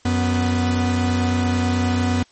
45% pulse tone pair together, 91.98 / 246.9 Hz, F#2 / B3, -10 / 0 cents, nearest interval octave + perfect fourth, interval 1710 cents, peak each -20 dBFS, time 0.05-2.23 s, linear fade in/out 5 ms, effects white hiss -55 dBFS RMS until 2.31 s + MP3 32 kbps

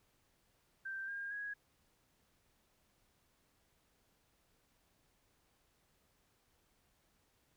sine tone with pitch steps, 1568 / 1612.1 / 1657.4 Hz, G6 / G6 / G#6, 0 / +48 / -4 cents, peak -40 dBFS, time 0.85-1.54 s, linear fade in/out 10 ms, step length 230 ms, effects pink hiss -75 dBFS RMS until 7.56 s

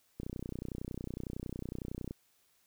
click train, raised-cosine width 3 ms, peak -26 dBFS, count 60, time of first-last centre 0.2-2.109 s, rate 30.9 Hz, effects white hiss -71 dBFS RMS until 2.66 s

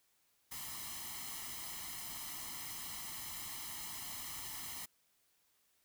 white noise with comb filter, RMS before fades -45 dBFS, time 0.51-4.86 s, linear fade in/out 10 ms, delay 0.98 ms, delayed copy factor +0.75, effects white hiss -75 dBFS RMS until 5.84 s

